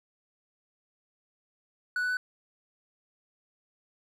triangle tone with pitch steps, 1477 / 1488.1 / 1499.3 Hz, F#6 / F#6 / F#6, -3 / +9 / +22 cents, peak -25 dBFS, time 1.96-2.17 s, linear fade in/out 2 ms, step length 70 ms, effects none

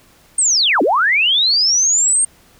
sine linear two-way sweep, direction down then up, 8750 to 245.2 to 8750 Hz, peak -11 dBFS, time 0.38-2.25 s, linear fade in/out 5 ms, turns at 0.82 s, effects pink hiss -50 dBFS RMS until 2.59 s

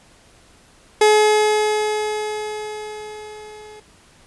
30% pulse tone with level ramp, 425.3 Hz, G#4, 41 cents sharp, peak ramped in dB -7 to -36 dBFS, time 1.01-3.8 s, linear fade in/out 5 ms, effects pink hiss -51 dBFS RMS until 4.26 s + resampled to 24000 Hz

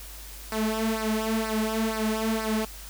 sawtooth tone with flanger, 220 Hz, A3, in tune, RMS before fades -27 dBFS, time 0.52-2.65 s, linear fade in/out 2 ms, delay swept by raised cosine 0.29 to 4.09 ms, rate 2.1 Hz, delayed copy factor -0.8, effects added 50 Hz sine -42 dBFS peak until 2.89 s + white hiss -44 dBFS RMS until 2.89 s

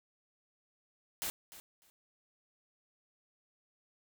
white noise with echo, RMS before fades -37 dBFS, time 1.22-1.3 s, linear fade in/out 0 ms, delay 300 ms, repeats 2, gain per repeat -15 dB, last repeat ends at 1.9 s, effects none

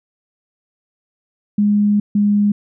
sine tone pair in turn, 206.6 / 205.6 Hz, G#3 / G#3, -9 / -17 cents, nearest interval unison, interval 8 cents, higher first, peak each -11 dBFS, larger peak neither, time 1.58-2 / 2.15-2.52 s, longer first, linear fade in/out 5 ms, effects none

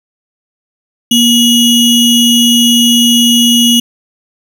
square ring-modulated tone, 1568 Hz, G6, in tune, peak -3 dBFS, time 1.11-3.8 s, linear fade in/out 5 ms, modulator 1330 Hz, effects none

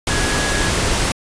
sine tone in noise, 1671 Hz, G#6, 10 cents sharp, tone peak -25 dBFS, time 0.1-0.7 s, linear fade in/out 2 ms, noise pink, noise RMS -18 dBFS, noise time 0.07-1.12 s, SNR -10 dB, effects resampled to 22050 Hz

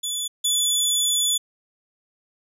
20% pulse tone pair in turn, 3454 / 3454 Hz, A7 / A7, -33 / -33 cents, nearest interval unison, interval 0 cents, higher neither, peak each -19 / -13 dBFS, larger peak second, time 0.03-0.28 / 0.44-1.38 s, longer second, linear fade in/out 10 ms, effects none

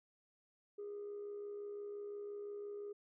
sine tone with amplitude modulation, 410 Hz, G#4, 22 cents flat, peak -40 dBFS, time 0.78-2.93 s, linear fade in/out 10 ms, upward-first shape sine, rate 65.8 Hz, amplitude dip 40%, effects tanh soft clip ceiling -40 dBFS

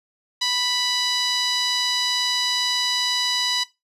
sawtooth tone with band-pass filter, 987.8 Hz, B5, in tune, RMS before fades -22 dBFS, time 0.41-3.64 s, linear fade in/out 10 ms, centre 4400 Hz, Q 3.1, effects noise-tail reverb RT60 0.2 s tail -17 dB re dry + resampled to 32000 Hz

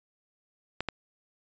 clicks, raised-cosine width 0.3 ms, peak -14 dBFS, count 2, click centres 0.806 / 0.887 s, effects resampled to 16000 Hz

